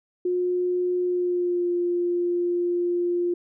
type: tone with pitch glide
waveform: sine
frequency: 359.3 to 350.5 Hz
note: F4 to F4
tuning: +49 to +6 cents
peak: -21 dBFS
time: 0.25-3.34 s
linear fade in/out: 5 ms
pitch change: -43 cents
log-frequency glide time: 1.02-1.71 s
effects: none